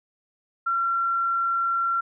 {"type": "tone", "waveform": "sine", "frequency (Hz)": 1365, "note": "F6", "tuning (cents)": -40, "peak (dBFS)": -21, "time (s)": [0.66, 2.01], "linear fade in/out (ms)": 10, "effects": []}